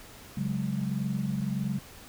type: chord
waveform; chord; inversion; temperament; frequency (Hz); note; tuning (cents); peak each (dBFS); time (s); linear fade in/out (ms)
sine; C# suspended fourth; none; equal with one note detuned; 138.59 / 186.07 / 207.7; C#3 / F#3 / G#3; 0 / +10 / 0; -32; 0.37-1.79; 5
effects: pink hiss -49 dBFS RMS until 2.08 s